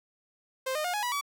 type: tone with pitch steps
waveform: sawtooth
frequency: 523.3 / 611.6 / 714.8 / 835.5 / 976.5 / 1141.3 Hz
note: C5 / D#5 / F5 / G#5 / B5 / D6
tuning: 0 / -30 / +40 / +10 / -20 / -50 cents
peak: -25 dBFS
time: 0.66-1.212 s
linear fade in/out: 10 ms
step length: 92 ms
effects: none